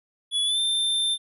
square tone with pitch glide, 3405 to 3574 Hz, G#7 to A7, +42 to +26 cents, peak -22 dBFS, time 0.31-1.18 s, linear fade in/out 50 ms, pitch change +84 cents, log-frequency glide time 0.44-0.59 s, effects resampled to 32000 Hz

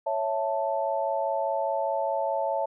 sine chord, A major, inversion first, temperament equal, 554.4 / 659.3 / 880 Hz, C#5 / E5 / A5, 0 / 0 / 0 cents, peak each -29 dBFS, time 0.06-2.66 s, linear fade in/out 10 ms, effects none

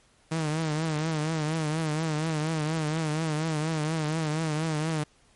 sawtooth tone with vibrato, 156.6 Hz, D#3, 11 cents sharp, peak -22 dBFS, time 0.31-5.04 s, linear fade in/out 10 ms, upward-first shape triangle, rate 4.2 Hz, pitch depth 90 cents each way, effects pink hiss -62 dBFS RMS until 5.35 s + MP3 48 kbps

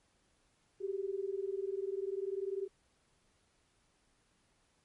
sine tone pair together, 382.3 / 402.5 Hz, G4 / G4, -43 / +46 cents, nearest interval minor second, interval 89 cents, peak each -37 / -38 dBFS, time 0.8-2.68 s, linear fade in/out 20 ms, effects pink hiss -73 dBFS RMS until 4.84 s + MP3 48 kbps

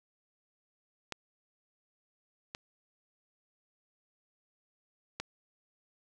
clicks, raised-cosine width 0.2 ms, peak -19 / -22 / -18 dBFS, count 3, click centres 1.123 / 2.549 / 5.2 s, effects none

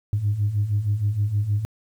sine beating tone pair, 99.3 / 105.7 Hz, G2 / G#2, +23 / +31 cents, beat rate 6.4 Hz, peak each -25 / -20 dBFS, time 0.13-1.65 s, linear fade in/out 0 ms, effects tanh soft clip ceiling -14 dBFS + 9-bit

